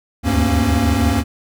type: tone cluster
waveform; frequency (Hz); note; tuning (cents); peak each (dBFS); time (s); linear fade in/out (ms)
square; 73.6 / 79.6 / 99.7 / 233.8 / 273.4; D2 / D#2 / G2 / A#3 / C#4; +4 / +40 / +30 / +5 / -24; -21; 0.23-1.24; 50
effects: none